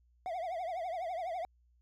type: tone with vibrato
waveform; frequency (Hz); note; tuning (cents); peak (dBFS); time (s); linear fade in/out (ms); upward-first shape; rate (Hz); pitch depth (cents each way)
triangle; 699; F5; +1; -33; 0.26-1.45; 0; triangle; 12; 170
effects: added 60 Hz sine -65 dBFS peak until 1.81 s